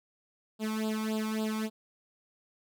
sawtooth tone with flanger, 217.7 Hz, A3, 18 cents flat, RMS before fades -32 dBFS, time 0.59-1.7 s, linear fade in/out 50 ms, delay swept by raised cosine 0.24 to 0.89 ms, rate 3.6 Hz, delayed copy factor +0.95, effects none

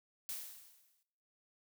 blue noise with exponential decay, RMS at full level -40 dBFS, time 0.29-1.03 s, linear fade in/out 1 ms, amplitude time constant 160 ms, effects noise-tail reverb RT60 0.7 s tail -17 dB re dry

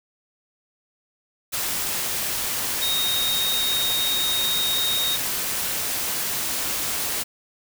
sine tone in noise, 3729 Hz, A#7, in tune, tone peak -22 dBFS, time 2.81-5.17 s, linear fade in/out 20 ms, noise white, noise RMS -26 dBFS, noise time 1.52-7.24 s, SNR +1 dB, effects none

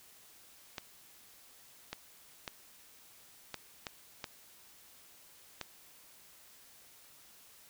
clicks, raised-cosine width 0.2 ms, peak -21 dBFS, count 7, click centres 0.782 / 1.93 / 2.478 / 3.543 / 3.868 / 4.242 / 5.613 s, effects white hiss -59 dBFS RMS until 7.69 s

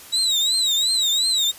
35% pulse tone with vibrato, 3860 Hz, B7, 40 cents flat, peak -16 dBFS, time 0.12-1.52 s, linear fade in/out 20 ms, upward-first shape triangle, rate 2.8 Hz, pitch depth 150 cents each way, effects white hiss -42 dBFS RMS until 1.58 s + resampled to 32000 Hz

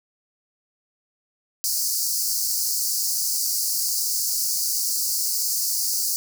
pink high-pass noise, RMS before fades -24 dBFS, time 1.64-6.16 s, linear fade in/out 0 ms, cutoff 4500 Hz, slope 96 dB/octave, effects none

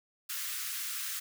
white high-pass noise, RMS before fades -37 dBFS, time 0.29-1.2 s, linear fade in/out 10 ms, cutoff 1200 Hz, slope 48 dB/octave, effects none

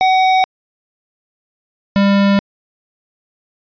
square tone pair in turn, 752 / 199.18 Hz, F#5 / G3, +28 / +28 cents, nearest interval octave + major seventh, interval 2300 cents, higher first, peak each -10 dBFS, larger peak neither, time 0.01-0.44 / 1.96-2.39 s, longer neither, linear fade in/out 0 ms, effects resampled to 11025 Hz

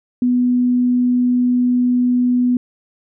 sine tone, 247.2 Hz, B3, 2 cents sharp, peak -12 dBFS, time 0.22-2.57 s, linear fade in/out 2 ms, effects none

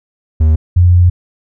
triangle / sine tone pair in turn, 78.3 / 88.63 Hz, D#2 / F2, +11 / +26 cents, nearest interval major second, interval 215 cents, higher second, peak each -4 dBFS, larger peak neither, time 0.4-0.56 / 0.76-1.1 s, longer second, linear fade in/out 10 ms, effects none

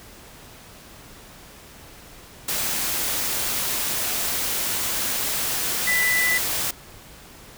sine tone in noise, 1988 Hz, B6, 11 cents sharp, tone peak -19 dBFS, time 5.87-6.38 s, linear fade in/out 5 ms, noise white, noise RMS -25 dBFS, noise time 2.48-6.71 s, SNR +3 dB, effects pink hiss -45 dBFS RMS until 7.57 s

